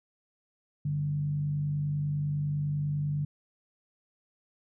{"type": "tone with frequency modulation", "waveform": "sine", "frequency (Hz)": 146.83, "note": "D3", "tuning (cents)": 0, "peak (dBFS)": -27, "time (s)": [0.85, 3.25], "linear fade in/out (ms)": 5, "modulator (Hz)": 50, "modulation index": 0.35, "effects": []}